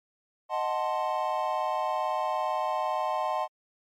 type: chord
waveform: triangle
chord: D# diminished seventh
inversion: none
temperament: equal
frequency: 622.3 / 740 / 880 / 1046.5 Hz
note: D#5 / F#5 / A5 / C6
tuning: 0 / 0 / 0 / 0 cents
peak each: -30 dBFS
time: 0.49-3.48 s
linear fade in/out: 50 ms
effects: MP3 64 kbps